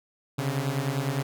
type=beating tone pair; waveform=sawtooth; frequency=132 / 141.9 Hz; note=C3 / C#3; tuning=+16 / +41 cents; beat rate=9.9 Hz; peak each=-25 dBFS; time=0.38-1.23 s; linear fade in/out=10 ms; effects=none